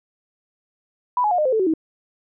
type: tone with pitch steps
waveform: sine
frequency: 989 / 841.3 / 715.7 / 608.8 / 517.9 / 440.5 / 374.8 / 318.8 Hz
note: B5 / G#5 / F5 / D#5 / C5 / A4 / F#4 / D#4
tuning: +2 / +22 / +42 / -38 / -18 / +2 / +22 / +42 cents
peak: -16 dBFS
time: 1.17-1.738 s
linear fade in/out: 2 ms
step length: 71 ms
effects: none